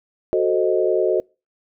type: chord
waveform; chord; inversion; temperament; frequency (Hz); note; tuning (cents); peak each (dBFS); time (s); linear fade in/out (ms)
sine; F# diminished seventh; none; equal; 370 / 440 / 523.3 / 622.3; F#4 / A4 / C5 / Eb5; 0 / 0 / 0 / 0; -19 / -21 / -24 / -22; 0.33-1.2; 0
effects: noise-tail reverb RT60 0.3 s tail -26 dB re dry